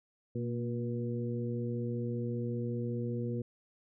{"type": "harmonic tone with a mistuned harmonic", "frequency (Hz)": 120, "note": "B2", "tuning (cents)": -49, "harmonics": [1, 2, 3, 4], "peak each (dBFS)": [-35, -37, -41, -41], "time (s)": [0.35, 3.42], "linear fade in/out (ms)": 5, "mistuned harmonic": 2, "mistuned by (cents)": -38, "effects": []}